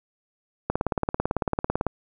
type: click train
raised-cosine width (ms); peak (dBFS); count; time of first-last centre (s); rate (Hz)
1; -9; 22; 0.7-1.867; 18
effects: none